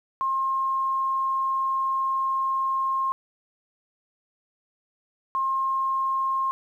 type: tone bursts at uneven times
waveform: sine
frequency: 1067 Hz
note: C6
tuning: 34 cents sharp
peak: -22 dBFS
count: 2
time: 0.21-3.12 / 5.35-6.51 s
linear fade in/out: 0 ms
effects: 10-bit